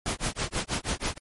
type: noise with tremolo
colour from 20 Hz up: pink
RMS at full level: -27 dBFS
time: 0.06-1.18 s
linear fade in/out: 0 ms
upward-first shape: sine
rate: 6.2 Hz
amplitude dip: 100%
effects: MP3 48 kbps